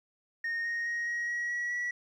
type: tone with pitch steps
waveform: sine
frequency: 1848 / 1863 / 1878.1 / 1893.4 / 1908.8 / 1924.3 / 1939.9 Hz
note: A#6 / A#6 / A#6 / A#6 / A#6 / B6 / B6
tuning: -16 / -2 / +12 / +26 / +41 / -45 / -32 cents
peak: -28 dBFS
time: 0.44-1.91 s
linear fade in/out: 5 ms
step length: 210 ms
effects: tanh soft clip ceiling -29 dBFS + 11-bit